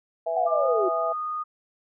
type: harmonic tone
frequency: 164.81 Hz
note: E3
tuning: in tune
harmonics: 3 / 4 / 5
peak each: -33 / -25 / -34 dBFS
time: 0.26-1.13 s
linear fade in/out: 10 ms
type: linear sweep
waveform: sine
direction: down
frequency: 767 to 352 Hz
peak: -22 dBFS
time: 0.36-0.89 s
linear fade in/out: 10 ms
type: tone with pitch glide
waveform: sine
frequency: 1189 to 1233.1 Hz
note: D6 to D#6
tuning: +21 to -16 cents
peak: -27 dBFS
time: 0.46-1.44 s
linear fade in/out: 20 ms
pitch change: +63 cents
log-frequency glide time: 0.57-0.7 s
effects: none